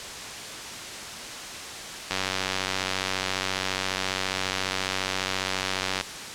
click train, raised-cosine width 0.2 ms, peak -8 dBFS, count 370, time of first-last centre 2.11-6.011 s, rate 94.6 Hz, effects white hiss -36 dBFS RMS until 6.34 s + low-pass 7000 Hz 12 dB/octave

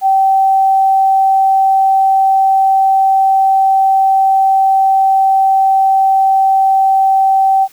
sine tone, 773 Hz, G5, 24 cents flat, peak -7 dBFS, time 0.01-7.68 s, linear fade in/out 50 ms, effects white hiss -45 dBFS RMS until 7.72 s

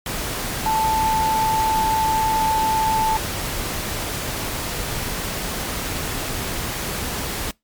sine tone in noise, 880 Hz, A5, in tune, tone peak -17 dBFS, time 0.66-3.17 s, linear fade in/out 2 ms, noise pink, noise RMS -26 dBFS, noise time 0.06-7.51 s, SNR +6 dB, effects noise-tail reverb RT60 0.2 s tail -25 dB re dry + MP3 96 kbps

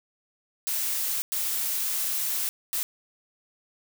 blue noise bursts at uneven times, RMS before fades -28 dBFS, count 3, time 0.67-1.22 / 1.32-2.49 / 2.73-2.83 s, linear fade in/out 0 ms, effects none

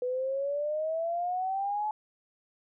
sine exponential sweep, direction up, 492.7 to 861 Hz, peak -28 dBFS, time 0.02-1.91 s, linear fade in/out 2 ms, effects none

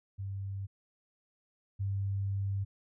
sine tone pair in turn, 98 / 98.57 Hz, G2 / G2, 0 / +10 cents, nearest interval unison, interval 10 cents, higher second, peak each -35 / -30 dBFS, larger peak second, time 0.18-0.67 / 1.79-2.65 s, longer second, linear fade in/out 20 ms, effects none

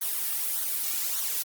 blue noise with flanger, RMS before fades -29 dBFS, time 0.01-1.43 s, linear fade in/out 10 ms, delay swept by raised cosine 0.39 to 1.99 ms, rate 1.7 Hz, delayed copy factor -0.6, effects Opus 32 kbps

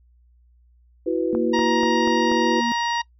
sine chord, E suspended second, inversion none, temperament just, 329.6 / 370.8 / 494.4 Hz, E4 / F#4 / B4, 0 / +4 / +2 cents, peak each -23 / -24 / -25 dBFS, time 1.06-2.61 s, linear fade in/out 10 ms
sine tone with pitch glide, 233.3 to 235.6 Hz, A#3 to A#3, +2 to +19 cents, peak -23 dBFS, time 1.33-2.72 s, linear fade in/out 0 ms, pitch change +17 cents, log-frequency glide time 1.52-2.28 s
click train, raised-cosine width 1 ms, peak -17 dBFS, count 5, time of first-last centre 1.35-2.316 s, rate 4.14 Hz
harmonic tone, 941 Hz, A#5, 16 cents sharp, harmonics 1 / 2 / 3 / 4 / 5 / 6, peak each -22 / -28 / -32 / -34 / -36 / -38 dBFS, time 1.53-3.02 s, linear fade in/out 10 ms
effects noise-tail reverb RT60 0.1 s tail -23 dB re dry + added 60 Hz sine -53 dBFS peak until 3.19 s

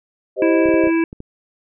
sine chord, C minor, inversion second, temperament equal, 392 / 523.3 / 622.3 Hz, G4 / C5 / Eb5, 0 / 0 / 0 cents, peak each -20 dBFS, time 0.36-0.91 s, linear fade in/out 50 ms
harmonic tone, 329.6 Hz, E4, in tune, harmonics 1 / 3 / 5 / 7 / 8, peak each -14 / -29 / -29 / -28 / -32 dBFS, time 0.42-1.04 s, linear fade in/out 2 ms
clicks, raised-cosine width 3 ms, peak -20 dBFS, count 7, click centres 0.658 / 0.689 / 0.741 / 0.839 / 0.872 / 1.129 / 1.204 s
effects none

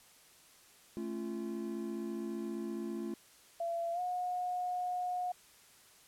triangle chord, A augmented, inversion none, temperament just, 220 / 275 / 343.8 Hz, A3 / C#4 / E#4, 0 / -14 / -27 cents, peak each -38 / -43 / -38 dBFS, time 0.97-3.14 s, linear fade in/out 0 ms
sine tone with pitch glide, 678 to 722.5 Hz, E5 to F#5, +49 to -41 cents, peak -33 dBFS, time 3.6-5.32 s, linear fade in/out 5 ms, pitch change +110 cents, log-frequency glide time 3.93-4 s
effects white hiss -61 dBFS RMS until 6.07 s + low-pass 12000 Hz 12 dB/octave

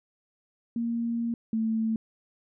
sine tone pair in turn, 233.1 / 222.5 Hz, A#3 / A3, 0 / +20 cents, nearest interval minor second, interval 80 cents, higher first, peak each -26 / -24 dBFS, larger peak second, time 0.76-1.34 / 1.53-1.96 s, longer first, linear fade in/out 2 ms, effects none

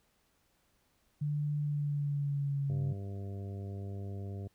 sine tone with pitch glide, 147.5 to 138.42 Hz, D3 to C#3, +8 to -2 cents, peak -30 dBFS, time 1.21-2.93 s, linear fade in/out 10 ms, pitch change -110 cents, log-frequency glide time 1.59-2.81 s
harmonic tone, 98.9 Hz, G2, 16 cents sharp, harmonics 1 / 2 / 3 / 4 / 5 / 6 / 7, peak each -38 / -47 / -53 / -50 / -56 / -58 / -58 dBFS, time 2.69-4.48 s, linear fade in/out 10 ms
effects pink hiss -73 dBFS RMS until 4.54 s

